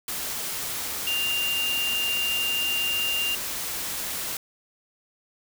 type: tone in noise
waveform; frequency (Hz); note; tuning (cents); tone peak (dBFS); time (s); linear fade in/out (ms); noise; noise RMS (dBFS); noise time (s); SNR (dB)
sine; 2794; F7; 0; -24; 1.07-3.35; 2; white; -31; 0.08-4.37; +4
effects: none